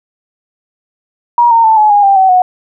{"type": "tone with pitch steps", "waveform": "sine", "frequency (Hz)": [953, 917.9, 884.1, 851.5, 820.1, 789.9, 760.8, 732.7], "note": ["A#5", "A#5", "A5", "G#5", "G#5", "G5", "F#5", "F#5"], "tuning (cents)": [38, -27, 8, 43, -22, 13, 48, -17], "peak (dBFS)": -4, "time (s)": [1.38, 2.42], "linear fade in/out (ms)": 2, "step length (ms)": 130, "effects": []}